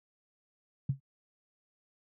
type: tone with exponential decay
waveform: sine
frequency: 136 Hz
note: C#3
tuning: 33 cents flat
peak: -22 dBFS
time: 0.89-1 s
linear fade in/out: 5 ms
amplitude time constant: 22 ms
effects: high-pass 80 Hz 12 dB/octave